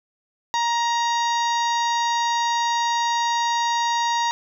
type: harmonic tone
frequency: 940 Hz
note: A#5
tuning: 14 cents sharp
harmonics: 1 / 2 / 3 / 4 / 5 / 6 / 7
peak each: -20 / -29 / -37 / -30 / -36 / -36 / -35 dBFS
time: 0.54-4.31 s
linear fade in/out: 0 ms
effects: 9-bit